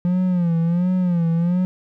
triangle tone with vibrato, 174.61 Hz, F3, in tune, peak -14 dBFS, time 0.05-1.65 s, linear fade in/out 0 ms, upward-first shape sine, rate 1.4 Hz, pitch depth 95 cents each way, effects none

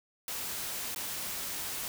white noise with dropouts, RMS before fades -37 dBFS, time 0.28-1.88 s, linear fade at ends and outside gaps 1 ms, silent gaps 0.947-0.96 s, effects none

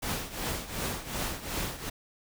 pink noise with tremolo, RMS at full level -31 dBFS, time 0.02-1.9 s, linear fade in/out 10 ms, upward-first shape triangle, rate 2.7 Hz, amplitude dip 80%, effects none

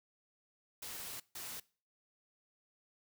white noise bursts at uneven times, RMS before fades -45 dBFS, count 2, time 0.82-1.2 / 1.35-1.6 s, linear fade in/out 5 ms, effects noise-tail reverb RT60 0.4 s tail -22 dB re dry

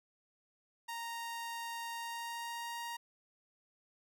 sawtooth tone with pitch glide, 930 to 938.1 Hz, A#5 to A#5, -4 to +11 cents, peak -36 dBFS, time 0.88-2.97 s, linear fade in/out 10 ms, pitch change +15 cents, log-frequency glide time 1.94-2.8 s, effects none

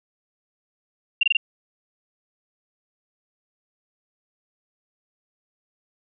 sine tone bursts, 2773 Hz, F7, 13 cents flat, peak -14 dBFS, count 4, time 1.21-1.37 s, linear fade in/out 5 ms, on 22 ms, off 24 ms, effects none

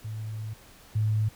sine tone pair in turn, 108.9 / 107.71 Hz, A2 / A2, -17 / -36 cents, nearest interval unison, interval 19 cents, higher first, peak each -32 / -22 dBFS, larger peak second, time 0.04-0.54 / 0.95-1.29 s, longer first, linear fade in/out 10 ms, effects pink hiss -53 dBFS RMS until 1.35 s

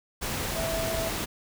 sine tone in noise, 656 Hz, E5, 9 cents flat, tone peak -30 dBFS, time 0.55-1.1 s, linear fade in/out 20 ms, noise pink, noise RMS -31 dBFS, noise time 0.21-1.26 s, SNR -2 dB, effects none

